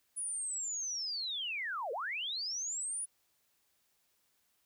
sine linear two-way sweep, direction down then up, 9956 to 433 to 9956 Hz, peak -35 dBFS, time 0.16-3.06 s, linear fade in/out 20 ms, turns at 1.92 s, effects white hiss -75 dBFS RMS until 4.65 s

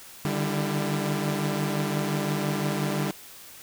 sawtooth tone cluster, 147.2 / 153 / 197.7 / 335.3 Hz, D3 / D#3 / G3 / E4, +4 / -29 / +15 / +30 cents, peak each -25 / -30 / -25 / -31 dBFS, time 0.25-3.11 s, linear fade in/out 0 ms, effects white hiss -46 dBFS RMS until 3.62 s

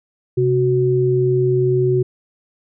sine tone pair together, 130.81 / 370 Hz, C3 / F#4, 0 / 0 cents, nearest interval octave + tritone, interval 1800 cents, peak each -17 / -15 dBFS, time 0.37-2.03 s, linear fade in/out 10 ms, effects none

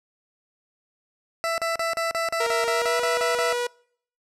20% pulse tone bursts, 664 Hz, E5, 12 cents sharp, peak -18 dBFS, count 12, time 1.44-3.527 s, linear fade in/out 0 ms, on 140 ms, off 37 ms
sawtooth tone with pitch glide, 466.5 to 485.2 Hz, A#4 to B4, +1 to -31 cents, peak -20 dBFS, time 2.4-3.67 s, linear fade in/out 5 ms, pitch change +68 cents, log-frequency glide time 2.69-2.99 s
effects noise-tail reverb RT60 0.6 s tail -25 dB re dry + low-pass 10000 Hz 12 dB/octave

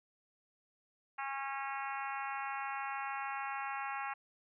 harmonic tone, 273.3 Hz, C#4, 24 cents flat, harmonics 3 / 4 / 5 / 6 / 7 / 8 / 9 / 10, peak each -41 / -43 / -45 / -47 / -48 / -49 / -50 / -51 dBFS, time 1.18-4.14 s, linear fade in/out 10 ms, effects none

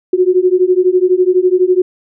sine beating tone pair, 360 / 372 Hz, F#4 / F#4, -47 / +9 cents, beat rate 12 Hz, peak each -11 dBFS, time 0.13-1.82 s, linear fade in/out 5 ms, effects none

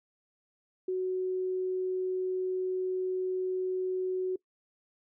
sine tone, 371 Hz, F#4, 5 cents sharp, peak -28 dBFS, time 0.88-4.36 s, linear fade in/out 5 ms, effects noise-tail reverb RT60 0.1 s tail -22 dB re dry

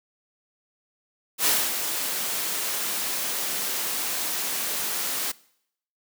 white noise with ADSR envelope, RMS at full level -20 dBFS, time 1.38-5.32 s, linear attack 80 ms, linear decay 240 ms, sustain -8 dB, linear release 9 ms, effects noise-tail reverb RT60 0.7 s tail -22 dB re dry + high-pass 200 Hz 12 dB/octave

